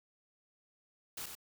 white noise with echo, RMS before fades -42 dBFS, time 1.17-1.26 s, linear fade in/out 5 ms, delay 92 ms, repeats 1, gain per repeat -5 dB, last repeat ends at 1.352 s, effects none

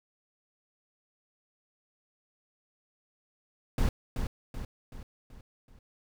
brown noise with echo, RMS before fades -25 dBFS, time 3.78-3.89 s, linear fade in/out 2 ms, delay 380 ms, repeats 5, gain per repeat -6 dB, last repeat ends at 5.79 s, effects none

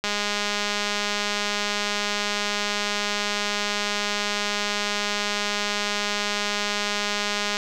click train, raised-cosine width 0.2 ms, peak -8 dBFS, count 1552, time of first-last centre 0.04-7.569 s, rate 206 Hz, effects none

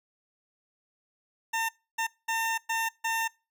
20% pulse tone bursts at uneven times, 905 Hz, A5, 48 cents sharp, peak -22 dBFS, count 5, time 1.53-1.69 / 1.98-2.07 / 2.28-2.58 / 2.69-2.89 / 3.04-3.28 s, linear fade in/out 10 ms, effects noise-tail reverb RT60 0.3 s tail -24 dB re dry

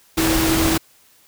sine tone in noise, 323.6 Hz, E4, 32 cents flat, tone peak -18 dBFS, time 0.17-0.78 s, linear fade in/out 10 ms, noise pink, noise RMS -20 dBFS, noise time 0.17-0.78 s, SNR -1 dB, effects white hiss -54 dBFS RMS until 1.27 s

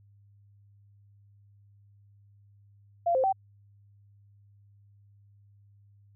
sine tone with pitch steps, 687 / 523 / 771 Hz, F5 / C5 / G5, -29 / -1 / -29 cents, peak -22 dBFS, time 3.06-3.327 s, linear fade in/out 10 ms, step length 89 ms, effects added 101 Hz sine -56 dBFS peak until 6.15 s

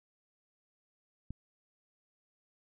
click, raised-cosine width 5 ms, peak -28 dBFS, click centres 1.306 s, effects none

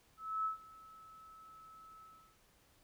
sine tone with ADSR envelope, 1301 Hz, E6, 23 cents flat, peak -32 dBFS, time 0.17-2.38 s, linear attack 280 ms, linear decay 120 ms, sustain -22 dB, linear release 360 ms, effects pink hiss -69 dBFS RMS until 2.83 s

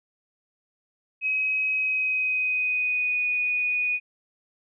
sine tone with pitch glide, 2541 to 2473 Hz, D#7 to D#7, +36 to -11 cents, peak -22 dBFS, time 1.21-4 s, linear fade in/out 50 ms, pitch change -47 cents, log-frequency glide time 1.72-3.27 s, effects none

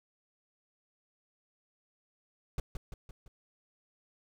brown noise with echo, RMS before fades -32 dBFS, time 2.58-2.6 s, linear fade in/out 2 ms, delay 170 ms, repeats 4, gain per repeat -5 dB, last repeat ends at 3.28 s, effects none

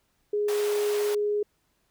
sine tone, 415.3 Hz, G#4, in tune, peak -23 dBFS, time 0.33-1.43 s, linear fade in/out 5 ms
pink high-pass noise, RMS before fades -37 dBFS, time 0.48-1.15 s, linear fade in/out 5 ms, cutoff 440 Hz, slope 24 dB/octave
effects pink hiss -71 dBFS RMS until 1.9 s

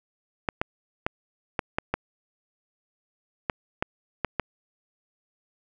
clicks, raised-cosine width 0.5 ms, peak -9 dBFS, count 10, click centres 0.488 / 0.615 / 1.065 / 1.592 / 1.785 / 1.94 / 3.498 / 3.825 / 4.247 / 4.397 s, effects none

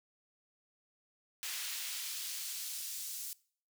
pink noise with high-pass filter sweep, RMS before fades -41 dBFS, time 1.43-3.33 s, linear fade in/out 0 ms, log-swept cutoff 2300 to 6700 Hz, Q 0.78, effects noise-tail reverb RT60 0.5 s tail -22 dB re dry

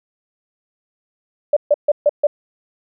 sine tone bursts, 587.3 Hz, D5, in tune, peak -9 dBFS, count 5, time 1.53-2.27 s, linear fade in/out 5 ms, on 36 ms, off 140 ms, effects none

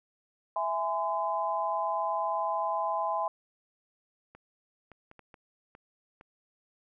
sine chord, E augmented, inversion none, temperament equal with one note detuned, 659.3 / 830.6 / 1022.6 Hz, E5 / G#5 / B#5, 0 / 0 / -40 cents, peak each -33 / -32 / -31 dBFS, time 0.56-3.28 s, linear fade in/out 2 ms
clicks, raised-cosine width 0.5 ms, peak -35 dBFS, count 7, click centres 4.35 / 4.917 / 5.114 / 5.193 / 5.342 / 5.751 / 6.211 s
effects none

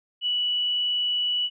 sine tone with frequency modulation, 2950 Hz, F#7, 6 cents flat, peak -22 dBFS, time 0.21-1.5 s, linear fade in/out 50 ms, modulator 21.4 Hz, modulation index 0.35, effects none

